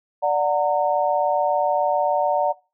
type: chord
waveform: sine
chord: D augmented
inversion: none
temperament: just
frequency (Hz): 587.3 / 734.2 / 917.7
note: D5 / F#5 / A#5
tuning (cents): 0 / -14 / -27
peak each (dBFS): -21 / -21 / -23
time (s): 0.22-2.53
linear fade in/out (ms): 20
effects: noise-tail reverb RT60 0.3 s tail -22 dB re dry